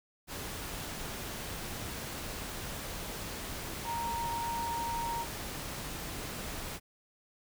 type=tone in noise; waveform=sine; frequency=932.3 Hz; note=A#5; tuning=in tune; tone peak=-33 dBFS; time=3.84-5.26 s; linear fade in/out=50 ms; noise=pink; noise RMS=-40 dBFS; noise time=0.27-6.8 s; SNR=+4 dB; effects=none